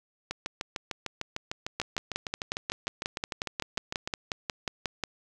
two click trains, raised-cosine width 0.2 ms, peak -15 / -12 dBFS, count 26 / 19, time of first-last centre 0.31-4.075 / 1.8-5.037 s, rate 6.64 / 5.56 Hz, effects none

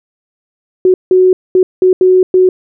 sine tone bursts at uneven times, 370 Hz, F#4, in tune, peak -4 dBFS, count 6, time 0.85-0.94 / 1.11-1.33 / 1.55-1.63 / 1.82-1.93 / 2.01-2.23 / 2.34-2.49 s, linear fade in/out 2 ms, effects none

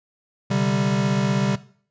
square chord, C suspended second, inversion none, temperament equal, 130.81 / 146.83 / 196 Hz, C3 / D3 / G3, 0 / 0 / 0 cents, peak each -24 / -26 / -23 dBFS, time 0.5-1.56 s, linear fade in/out 10 ms, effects noise-tail reverb RT60 0.5 s tail -18 dB re dry + resampled to 16000 Hz

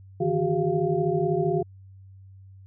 sine tone cluster, 149.8 / 162.3 / 367.8 / 403.5 / 693 Hz, D3 / E3 / F#4 / G#4 / F5, +35 / -27 / -10 / -50 / -14 cents, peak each -30 / -29 / -25 / -27 / -30 dBFS, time 0.2-1.63 s, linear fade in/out 10 ms, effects added 96 Hz sine -45 dBFS peak until 2.66 s

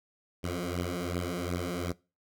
10% pulse beating tone pair, 86.8 / 89.5 Hz, F2 / F2, -10 / +43 cents, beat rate 2.7 Hz, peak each -26 dBFS, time 0.43-1.93 s, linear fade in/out 20 ms, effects noise-tail reverb RT60 0.3 s tail -22 dB re dry

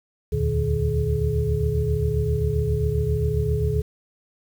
sine tone cluster, 73.2 / 80.7 / 116.4 / 149.8 / 424 Hz, D2 / E2 / A#2 / D3 / G#4, -5 / -36 / -2 / +35 / +36 cents, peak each -26 dBFS, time 0.32-3.82 s, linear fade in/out 10 ms, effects 8-bit

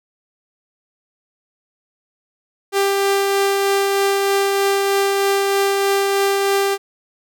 sawtooth tone with tremolo, 395.5 Hz, G4, 15 cents sharp, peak -10 dBFS, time 2.72-6.78 s, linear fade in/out 50 ms, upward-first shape triangle, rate 3.2 Hz, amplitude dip 25%, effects none

